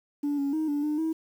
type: tone with pitch steps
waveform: sine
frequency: 289.2 / 279.9 / 313.6 / 290.3 / 300.8 / 320.7 Hz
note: D4 / C#4 / D#4 / D4 / D4 / E4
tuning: -27 / +17 / +14 / -20 / +42 / -48 cents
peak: -23 dBFS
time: 0.23-1.13 s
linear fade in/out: 10 ms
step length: 150 ms
effects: tanh soft clip ceiling -23 dBFS + 9-bit